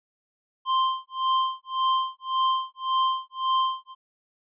square tone with tremolo, 1046.5 Hz, C6, in tune, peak -20 dBFS, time 0.65-3.95 s, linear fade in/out 50 ms, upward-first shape sine, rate 1.8 Hz, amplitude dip 100%, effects resampled to 8000 Hz

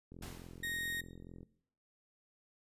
click train, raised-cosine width 3 ms, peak -38 dBFS, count 58, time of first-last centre 0.12-1.43 s, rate 43.5 Hz
pink noise with exponential decay, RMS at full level -46 dBFS, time 0.22-0.91 s, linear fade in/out 5 ms, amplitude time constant 150 ms
35% pulse tone, 1864 Hz, A#6, 1 cent flat, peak -35 dBFS, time 0.63-1.01 s, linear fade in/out 5 ms
effects noise-tail reverb RT60 0.7 s tail -20 dB re dry + resampled to 32000 Hz

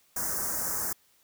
white band-stop noise, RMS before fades -31 dBFS, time 0.16-0.93 s, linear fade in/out 5 ms, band 1800 to 5500 Hz, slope 48 dB/octave, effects white hiss -65 dBFS RMS until 1.23 s

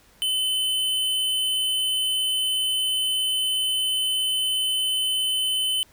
square tone, 3039 Hz, F#7, 46 cents sharp, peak -22 dBFS, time 0.22-5.83 s, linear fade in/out 0 ms, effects pink hiss -56 dBFS RMS until 5.92 s

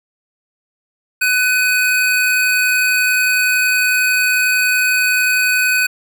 square tone pair together, 1500.4 / 2511 Hz, F#6 / D#7, +24 / +15 cents, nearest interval major sixth, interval 891 cents, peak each -16 dBFS, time 1.21-5.87 s, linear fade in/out 10 ms, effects none

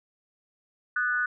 sine tone with amplitude modulation, 1480 Hz, F#6, in tune, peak -20 dBFS, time 0.96-1.26 s, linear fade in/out 5 ms, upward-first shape sine, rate 256 Hz, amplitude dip 80%, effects none

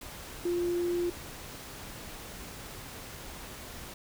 sine tone in noise, 349.2 Hz, F4, in tune, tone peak -27 dBFS, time 0.45-1.1 s, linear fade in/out 5 ms, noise pink, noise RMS -44 dBFS, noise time 0.01-3.94 s, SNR +14 dB, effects none

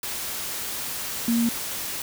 sine tone in noise, 233.1 Hz, A#3, in tune, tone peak -19 dBFS, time 1.28-1.49 s, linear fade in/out 2 ms, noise white, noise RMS -31 dBFS, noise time 0.03-2.02 s, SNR +9 dB, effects none

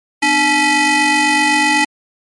25% pulse ring-modulated tone, 554.4 Hz, C#5, in tune, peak -4 dBFS, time 0.22-1.85 s, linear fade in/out 10 ms, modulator 1410 Hz, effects MP3 48 kbps

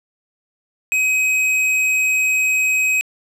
sine tone with tanh clipping, 2530 Hz, D#7, 28 cents sharp, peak -16 dBFS, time 0.92-3.01 s, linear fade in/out 0 ms, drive 15 dB, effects low-pass 12000 Hz 12 dB/octave

